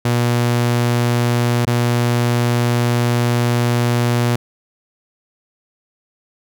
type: tone with dropouts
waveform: sawtooth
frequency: 120 Hz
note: B2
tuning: 49 cents flat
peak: -10 dBFS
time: 0.05-4.36 s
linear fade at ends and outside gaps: 5 ms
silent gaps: 1.653-1.67 s
effects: none